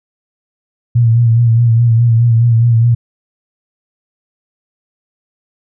sine tone with vibrato, 116.54 Hz, A#2, in tune, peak -6 dBFS, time 0.95-2.95 s, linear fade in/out 10 ms, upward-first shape sine, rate 4.8 Hz, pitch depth 49 cents each way, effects none

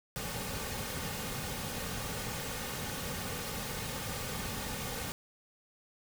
pink noise with comb filter, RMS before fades -38 dBFS, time 0.16-5.12 s, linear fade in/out 0 ms, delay 3 ms, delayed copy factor -0.55, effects none

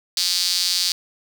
sawtooth tone with high-pass filter, 180 Hz, F#3, 47 cents flat, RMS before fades -21 dBFS, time 0.17-0.92 s, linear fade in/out 2 ms, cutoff 4500 Hz, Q 4, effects none

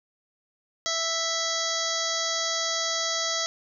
harmonic tone, 659.3 Hz, E5, in tune, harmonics 1 / 2 / 3 / 5 / 6 / 7 / 8 / 9 / 10, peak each -34 / -34 / -34 / -34 / -34 / -34 / -34 / -34 / -34 dBFS, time 0.86-3.46 s, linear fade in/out 0 ms, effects none

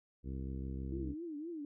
harmonic tone, 66.3 Hz, C2, 23 cents sharp, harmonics 1 / 2 / 3 / 4 / 5 / 6 / 7, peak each -40 / -45 / -47 / -49 / -51 / -57 / -58 dBFS, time 0.23-1.15 s, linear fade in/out 50 ms
sine tone with vibrato, 316.7 Hz, D#4, 31 cents sharp, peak -40 dBFS, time 0.92-1.65 s, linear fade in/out 2 ms, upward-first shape triangle, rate 3.9 Hz, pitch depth 190 cents each way
effects none

